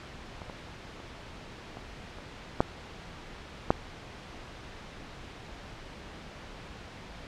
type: clicks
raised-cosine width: 1 ms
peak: -27 / -26 / -30 / -27 / -29 / -7 / -6 dBFS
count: 7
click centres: 0.418 / 0.498 / 1.002 / 1.771 / 2.186 / 2.605 / 3.705 s
effects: pink hiss -45 dBFS RMS until 7.27 s + low-pass 4000 Hz 12 dB/octave